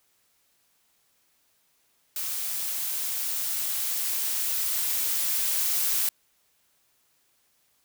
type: noise with level ramp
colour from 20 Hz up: blue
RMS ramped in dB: -31 to -25 dBFS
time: 2.16-6.09 s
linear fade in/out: 2 ms
effects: white hiss -68 dBFS RMS until 7.84 s